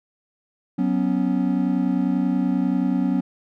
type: chord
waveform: triangle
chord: F# suspended fourth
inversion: none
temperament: equal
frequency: 185 / 246.9 / 277.2 Hz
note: F#3 / B3 / C#4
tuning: 0 / 0 / 0 cents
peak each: -21 dBFS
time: 0.78-3.21 s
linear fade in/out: 10 ms
effects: none